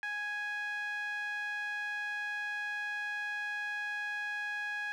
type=tone with band-pass filter; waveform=sawtooth; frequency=830.6 Hz; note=G#5; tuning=in tune; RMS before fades=-37 dBFS; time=0.03-4.92 s; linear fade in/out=0 ms; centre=1900 Hz; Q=7.6; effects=none